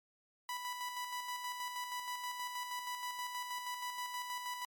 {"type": "tone with tremolo", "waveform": "sawtooth", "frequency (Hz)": 987.8, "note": "B5", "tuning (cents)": 0, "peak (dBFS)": -34, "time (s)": [0.49, 4.65], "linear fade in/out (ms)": 2, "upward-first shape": "square", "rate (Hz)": 6.3, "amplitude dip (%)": 40, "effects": ["MP3 96 kbps"]}